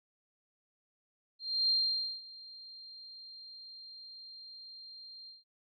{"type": "tone with ADSR envelope", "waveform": "sine", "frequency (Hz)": 4186, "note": "C8", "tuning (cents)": 0, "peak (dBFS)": -25, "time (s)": [1.39, 5.44], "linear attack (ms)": 300, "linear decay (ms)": 520, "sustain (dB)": -22, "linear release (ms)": 160, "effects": []}